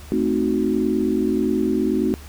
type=chord; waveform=sine; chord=A diminished seventh; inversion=none; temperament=equal; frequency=220 / 261.6 / 311.1 / 370 Hz; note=A3 / C4 / Eb4 / Gb4; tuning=0 / 0 / 0 / 0 cents; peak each=-23 dBFS; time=0.12-2.14 s; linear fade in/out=0 ms; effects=added 73 Hz sine -38 dBFS peak until 2.28 s + pink hiss -44 dBFS RMS until 2.28 s